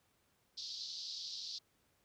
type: band-pass noise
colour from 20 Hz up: pink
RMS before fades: -45 dBFS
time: 0.57-1.59 s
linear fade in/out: 10 ms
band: 3900 to 5200 Hz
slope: 48 dB/octave
effects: pink hiss -75 dBFS RMS until 2.04 s + high-pass 60 Hz 12 dB/octave